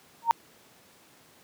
sine tone with exponential growth, 925 Hz, A#5, 14 cents flat, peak -12 dBFS, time 0.22-0.31 s, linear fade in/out 0 ms, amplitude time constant 18 ms, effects pink hiss -57 dBFS RMS until 1.43 s + high-pass 150 Hz 12 dB/octave

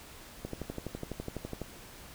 click train, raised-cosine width 2 ms, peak -23 dBFS, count 15, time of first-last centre 0.45-1.617 s, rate 12 Hz, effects pink hiss -50 dBFS RMS until 2.14 s

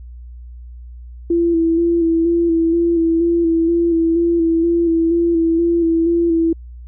sine tone with vibrato, 334.6 Hz, E4, 26 cents sharp, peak -12 dBFS, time 1.3-6.53 s, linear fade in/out 5 ms, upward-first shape square, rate 2.1 Hz, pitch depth 26 cents each way, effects added 60 Hz sine -32 dBFS peak until 6.87 s

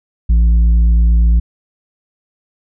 sine tone with tanh clipping, 56.8 Hz, A#1, 44 cents flat, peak -8 dBFS, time 0.29-1.4 s, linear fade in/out 10 ms, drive 5 dB, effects none

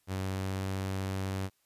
sawtooth tone with pitch glide, 95 to 95.88 Hz, F#2 to G2, +46 to -38 cents, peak -28 dBFS, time 0.07-1.5 s, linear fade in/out 50 ms, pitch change +16 cents, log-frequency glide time 0.18-0.7 s, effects white hiss -73 dBFS RMS until 1.65 s + resampled to 32000 Hz

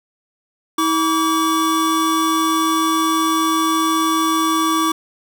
square tone pair together, 321.9 / 1147 Hz, E4 / D6, -41 / -41 cents, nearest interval octave + minor seventh, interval 2200 cents, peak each -19 / -18 dBFS, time 0.78-4.92 s, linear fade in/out 5 ms, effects none

